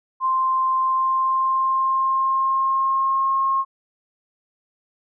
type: tone with pitch glide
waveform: sine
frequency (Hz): 1046.5 to 1076.5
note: C6 to C6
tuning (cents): 0 to +49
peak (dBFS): -17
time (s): 0.2-3.65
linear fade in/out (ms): 50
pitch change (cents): +49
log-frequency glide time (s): 0.78-3.37
effects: none